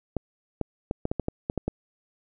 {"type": "clicks", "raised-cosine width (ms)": 2, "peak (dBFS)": -13, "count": 10, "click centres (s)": [0.167, 0.613, 0.911, 1.054, 1.115, 1.197, 1.284, 1.499, 1.577, 1.68], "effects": []}